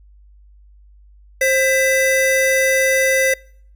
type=tone pair together; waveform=square; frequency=528.7 / 1998 Hz; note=C5 / B6; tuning=+18 / +20 cents; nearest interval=octave + major seventh; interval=2302 cents; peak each=-17 dBFS; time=1.41-3.34 s; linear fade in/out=5 ms; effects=noise-tail reverb RT60 0.6 s tail -26 dB re dry + added 50 Hz sine -44 dBFS peak until 3.75 s